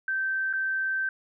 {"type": "tone with dropouts", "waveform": "sine", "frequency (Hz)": 1554, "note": "G6", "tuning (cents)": -16, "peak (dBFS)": -25, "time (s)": [0.08, 1.09], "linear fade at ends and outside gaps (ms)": 2, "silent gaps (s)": [0.529, 0.535], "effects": []}